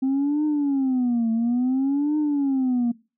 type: tone with vibrato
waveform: sine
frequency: 261.6 Hz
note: C4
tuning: in tune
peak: -17 dBFS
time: 0.02-2.92 s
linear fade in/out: 10 ms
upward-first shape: triangle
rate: 0.58 Hz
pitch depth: 270 cents each way
effects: noise-tail reverb RT60 0.3 s tail -21 dB re dry + tanh soft clip ceiling -17 dBFS